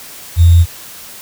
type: tone with sample-and-hold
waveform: sine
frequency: 85.1 Hz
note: F2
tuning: 44 cents flat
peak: -3 dBFS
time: 0.36-0.66 s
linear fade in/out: 50 ms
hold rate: 3675 Hz
effects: white hiss -33 dBFS RMS until 1.21 s